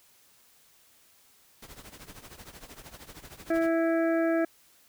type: noise with tremolo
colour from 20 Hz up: pink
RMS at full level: -44 dBFS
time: 1.62-3.69 s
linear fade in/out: 5 ms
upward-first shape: triangle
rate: 13 Hz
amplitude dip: 90%
type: harmonic tone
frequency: 329.6 Hz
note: E4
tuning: in tune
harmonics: 1 / 2 / 4 / 5 / 6 / 7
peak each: -25 / -27 / -39 / -36 / -46 / -45 dBFS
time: 3.5-4.45 s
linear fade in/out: 5 ms
effects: white hiss -61 dBFS RMS until 4.88 s